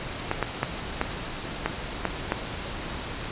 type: clicks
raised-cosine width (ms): 0.5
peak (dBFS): -8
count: 7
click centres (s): 0.314 / 0.427 / 0.631 / 1.014 / 1.66 / 2.053 / 2.321
effects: pink hiss -34 dBFS RMS until 3.31 s + resampled to 8000 Hz